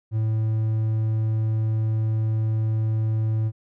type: tone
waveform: triangle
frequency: 110 Hz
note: A2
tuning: in tune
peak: -18 dBFS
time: 0.11-3.52 s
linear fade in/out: 50 ms
effects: none